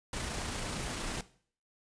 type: noise with amplitude modulation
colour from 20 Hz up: pink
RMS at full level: -36 dBFS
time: 0.13-1.21 s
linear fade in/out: 2 ms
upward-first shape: sine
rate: 28.7 Hz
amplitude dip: 25%
effects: noise-tail reverb RT60 0.5 s tail -17 dB re dry + resampled to 22050 Hz